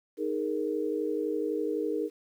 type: chord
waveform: sine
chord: D# suspended fourth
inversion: none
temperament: just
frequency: 311.1 / 414.8 / 466.7 Hz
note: D#4 / G#4 / A#4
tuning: 0 / -2 / +2 cents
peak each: -32 dBFS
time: 0.17-2.1 s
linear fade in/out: 50 ms
effects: 10-bit